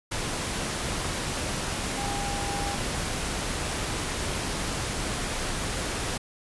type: tone in noise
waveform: sine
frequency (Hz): 804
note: G5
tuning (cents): +44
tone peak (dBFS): -33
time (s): 1.97-2.76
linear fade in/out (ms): 10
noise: pink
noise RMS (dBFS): -30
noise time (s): 0.11-6.18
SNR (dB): -6
effects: resampled to 24000 Hz